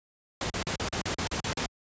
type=noise bursts; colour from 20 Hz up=pink; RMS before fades=-30 dBFS; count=10; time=0.41-1.661 s; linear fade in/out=2 ms; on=90 ms; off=39 ms; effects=high-pass 60 Hz 12 dB/octave + resampled to 16000 Hz